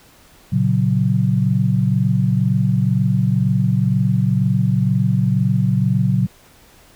sine chord, F# major, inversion first, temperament equal, 116.54 / 138.59 / 185 Hz, A#2 / C#3 / F#3, 0 / 0 / 0 cents, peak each -18 dBFS, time 0.52-6.27 s, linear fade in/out 10 ms, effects pink hiss -49 dBFS RMS until 6.95 s

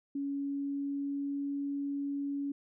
sine tone with pitch glide, 280 to 281.8 Hz, C#4 to C#4, +18 to +29 cents, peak -32 dBFS, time 0.15-2.52 s, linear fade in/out 5 ms, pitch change +11 cents, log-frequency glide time 0.32-1.51 s, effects none

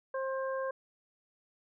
harmonic tone, 531 Hz, C5, 25 cents sharp, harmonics 1 / 2 / 3, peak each -33 / -39 / -43 dBFS, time 0.14-0.71 s, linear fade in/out 5 ms, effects none

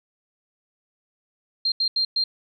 sine tone bursts at uneven times, 4186 Hz, C8, in tune, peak -19 dBFS, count 4, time 1.65-1.72 / 1.8-1.88 / 1.96-2.05 / 2.16-2.24 s, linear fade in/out 5 ms, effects none

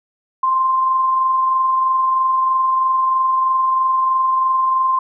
sine tone with amplitude modulation, 1047 Hz, C6, 1 cent sharp, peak -12 dBFS, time 0.43-4.99 s, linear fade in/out 5 ms, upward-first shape sine, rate 23.1 Hz, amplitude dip 25%, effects none

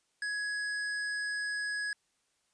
triangle tone with hard clipping, 1673 Hz, G#6, 12 cents sharp, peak -34 dBFS, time 0.22-1.93 s, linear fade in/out 2 ms, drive 18 dB, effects white hiss -75 dBFS RMS until 2.53 s + resampled to 22050 Hz

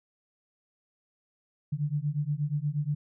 sine beating tone pair, 143.2 / 151.6 Hz, D3 / D#3, -43 / -45 cents, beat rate 8.4 Hz, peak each -30 dBFS, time 1.72-2.95 s, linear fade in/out 10 ms, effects none

